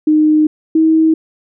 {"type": "tone pair in turn", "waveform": "sine", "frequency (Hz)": [307.1, 319.3], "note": ["D#4", "D#4"], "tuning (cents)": [-23, 45], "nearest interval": "minor second", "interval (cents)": 68, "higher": "second", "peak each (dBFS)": -7, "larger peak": "neither", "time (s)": [[0.07, 0.47], [0.75, 1.14]], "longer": "first", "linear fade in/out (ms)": 5, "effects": []}